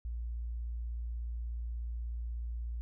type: tone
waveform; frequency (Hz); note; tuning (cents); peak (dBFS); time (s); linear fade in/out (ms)
sine; 58.27; A#1; 0; -35; 0.05-2.81; 0
effects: none